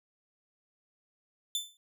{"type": "tone with exponential decay", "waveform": "sawtooth", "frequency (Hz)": 3530, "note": "A7", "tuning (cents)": 5, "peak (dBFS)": -24, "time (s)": [1.55, 1.77], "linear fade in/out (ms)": 1, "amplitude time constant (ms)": 46, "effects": []}